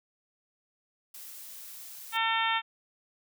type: noise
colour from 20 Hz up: blue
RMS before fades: -45 dBFS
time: 1.14-2.17 s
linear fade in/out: 5 ms
type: harmonic tone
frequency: 450 Hz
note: A4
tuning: 39 cents sharp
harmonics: 2 / 3 / 4 / 5 / 6 / 7 / 8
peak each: -30 / -32 / -33 / -34 / -35 / -35 / -36 dBFS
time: 2.12-2.62 s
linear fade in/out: 50 ms
effects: none